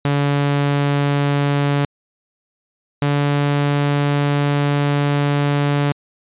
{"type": "tone pair in turn", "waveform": "sawtooth", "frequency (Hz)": [142.8, 143.88], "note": ["D3", "D3"], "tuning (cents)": [-48, -35], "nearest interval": "unison", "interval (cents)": 13, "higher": "second", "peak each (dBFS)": -11, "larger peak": "neither", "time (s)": [[0.05, 1.85], [3.02, 5.92]], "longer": "second", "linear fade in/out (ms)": 0, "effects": ["resampled to 8000 Hz"]}